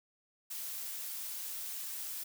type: noise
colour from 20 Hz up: blue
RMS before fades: -41 dBFS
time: 0.5-2.24 s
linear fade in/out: 10 ms
effects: none